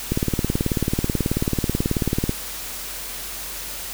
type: click train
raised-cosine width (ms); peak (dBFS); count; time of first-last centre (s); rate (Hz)
3; -7; 41; 0.12-2.294; 18.4
effects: added 45 Hz sine -42 dBFS peak until 3.93 s + white hiss -32 dBFS RMS until 3.93 s